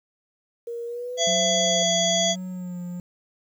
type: tone with pitch glide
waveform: sine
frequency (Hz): 470 to 518.5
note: A#4 to C5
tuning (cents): +14 to -16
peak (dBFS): -29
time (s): 0.67-1.83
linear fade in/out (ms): 5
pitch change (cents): +170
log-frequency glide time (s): 0.86-1.34
type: harmonic tone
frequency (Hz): 671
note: E5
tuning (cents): +31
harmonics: 1 / 3 / 5 / 7 / 9 / 10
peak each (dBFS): -23 / -33 / -24 / -33 / -29 / -27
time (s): 1.17-2.36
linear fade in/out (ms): 50
type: tone with vibrato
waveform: triangle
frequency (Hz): 180.4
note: F#3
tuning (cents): -44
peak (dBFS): -28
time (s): 1.27-3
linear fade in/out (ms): 2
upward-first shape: sine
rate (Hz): 1.1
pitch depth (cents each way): 37
effects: 9-bit